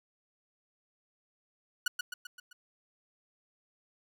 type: tone with echo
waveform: sawtooth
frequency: 1465 Hz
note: F#6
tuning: 18 cents flat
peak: -23 dBFS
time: 1.86-1.88 s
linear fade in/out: 5 ms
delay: 130 ms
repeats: 5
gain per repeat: -5 dB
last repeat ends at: 2.53 s
effects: none